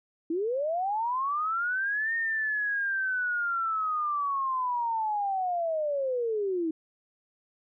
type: linear two-way sweep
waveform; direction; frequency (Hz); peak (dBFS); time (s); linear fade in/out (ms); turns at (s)
sine; up then down; 311.1 to 1843 to 311.1; -26; 0.3-6.71; 5; 2.15
effects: none